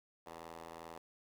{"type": "ring-modulated tone", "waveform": "10% pulse", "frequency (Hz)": 82.5, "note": "E2", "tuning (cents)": 2, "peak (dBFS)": -37, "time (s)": [0.26, 0.98], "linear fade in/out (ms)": 5, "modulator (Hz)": 670, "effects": ["13-bit"]}